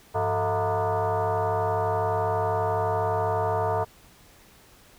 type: tone with frequency modulation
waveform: sine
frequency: 100 Hz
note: G2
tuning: 35 cents sharp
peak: -22 dBFS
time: 0.14-3.85 s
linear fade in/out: 20 ms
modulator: 272 Hz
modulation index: 3.6
effects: pink hiss -54 dBFS RMS until 4.98 s